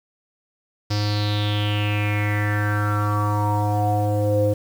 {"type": "tone with low-pass filter sweep", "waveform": "square", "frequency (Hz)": 104.1, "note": "G#2", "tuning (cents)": 5, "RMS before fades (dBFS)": -21, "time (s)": [0.9, 4.54], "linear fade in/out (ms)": 10, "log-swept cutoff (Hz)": [5100, 480], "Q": 6.6, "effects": ["7-bit"]}